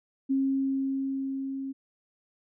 sine tone with level ramp, 269.8 Hz, C#4, 47 cents flat, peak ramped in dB -22 to -32 dBFS, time 0.29-1.73 s, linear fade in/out 20 ms, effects none

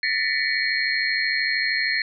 sine tone cluster, 1767 / 1860 / 1999 / 2246 / 4247 Hz, A6 / A#6 / B6 / C#7 / C8, +7 / -4 / +20 / +22 / +25 cents, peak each -27 dBFS, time 0.03-2.02 s, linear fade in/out 2 ms, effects none

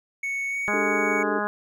triangle tone with pitch glide, 2217 to 2236 Hz, C#7 to C#7, 0 to +14 cents, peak -24 dBFS, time 0.23-1.23 s, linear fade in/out 5 ms, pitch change +14 cents, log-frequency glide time 0.49-0.57 s
harmonic tone, 207.7 Hz, G#3, in tune, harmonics 1 / 2 / 3 / 4 / 5 / 6 / 7 / 8, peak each -32 / -32 / -32 / -32 / -32 / -32 / -32 / -32 dBFS, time 0.68-1.47 s, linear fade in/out 0 ms
sine chord, D suspended fourth, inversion none, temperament just, 293.7 / 391.6 / 440.5 Hz, D4 / G4 / A4, 0 / -2 / +2 cents, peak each -30 / -31 / -29 dBFS, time 0.73-1.39 s, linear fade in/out 5 ms
effects none

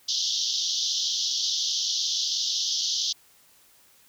white band-pass noise, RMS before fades -27 dBFS, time 0.08-3.13 s, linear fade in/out 10 ms, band 3100 to 6200 Hz, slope 96 dB/octave, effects white hiss -58 dBFS RMS until 4.08 s

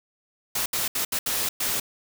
white noise bursts at uneven times, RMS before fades -26 dBFS, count 6, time 0.55-0.66 / 0.73-0.88 / 0.95-1.05 / 1.12-1.19 / 1.26-1.49 / 1.6-1.8 s, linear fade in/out 5 ms, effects none

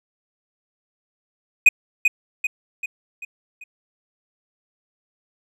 triangle tone with echo, 2494 Hz, D#7, 3 cents sharp, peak -5 dBFS, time 1.66-1.69 s, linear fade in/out 5 ms, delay 390 ms, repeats 5, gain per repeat -6 dB, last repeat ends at 3.64 s, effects none

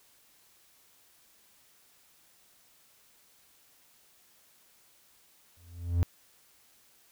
triangle tone with exponential growth, 86.3 Hz, F2, 20 cents flat, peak -18 dBFS, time 5.57-6.03 s, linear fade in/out 0 ms, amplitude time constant 100 ms, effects white hiss -63 dBFS RMS until 7.11 s

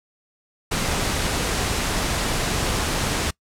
pink noise, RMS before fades -23 dBFS, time 0.71-3.31 s, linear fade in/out 10 ms, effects noise-tail reverb RT60 0.1 s tail -24 dB re dry + low-pass 10000 Hz 12 dB/octave

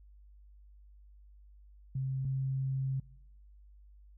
sine tone pair in turn, 132.9 / 133.57 Hz, C3 / C3, +27 / +36 cents, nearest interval unison, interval 9 cents, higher second, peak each -31 / -30 dBFS, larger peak second, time 1.95-2.25 / 2.25-3 s, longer second, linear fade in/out 5 ms, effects noise-tail reverb RT60 0.8 s tail -23 dB re dry + added 50 Hz sine -54 dBFS peak until 4.17 s

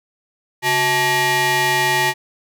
sawtooth ring-modulated tone, 506 Hz, B4, 42 cents sharp, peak -8 dBFS, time 0.62-2.14 s, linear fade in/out 50 ms, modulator 1380 Hz, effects none

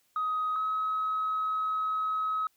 sine tone pair in turn, 1257 / 1277.5 Hz, D#6 / D#6, +17 / +45 cents, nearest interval unison, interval 28 cents, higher second, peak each -26 dBFS, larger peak neither, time 0.16-0.56 / 0.56-2.47 s, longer second, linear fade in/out 2 ms, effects tanh soft clip ceiling -23 dBFS + white hiss -70 dBFS RMS until 2.56 s

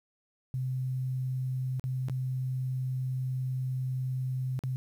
sine tone with dropouts, 129.3 Hz, C3, 20 cents flat, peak -29 dBFS, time 0.54-4.76 s, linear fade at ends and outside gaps 0 ms, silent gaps 1.796-1.84 / 2.085-2.097 / 4.591-4.637 s, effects 10-bit

